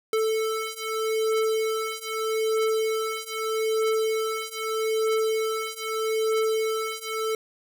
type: beating tone pair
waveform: square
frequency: 440 / 440.8 Hz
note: A4 / A4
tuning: 0 / +3 cents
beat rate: 0.8 Hz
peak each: -28 / -27 dBFS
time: 0.13-7.35 s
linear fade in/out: 2 ms
effects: none